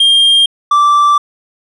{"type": "tone pair in turn", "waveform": "triangle", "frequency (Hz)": [3209, 1169.1], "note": ["G7", "D6"], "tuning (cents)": [40, -8], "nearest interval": "octave + perfect fourth", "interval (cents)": 1748, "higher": "first", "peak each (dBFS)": -4, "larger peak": "neither", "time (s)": [[0, 0.46], [0.71, 1.18]], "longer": "second", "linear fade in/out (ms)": 5, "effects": ["resampled to 24000 Hz"]}